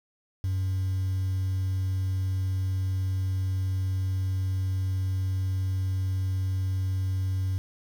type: tone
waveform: sine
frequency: 94.6 Hz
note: F#2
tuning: 39 cents sharp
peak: -22 dBFS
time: 0.44-7.58 s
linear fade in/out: 0 ms
effects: tanh soft clip ceiling -24 dBFS + 8-bit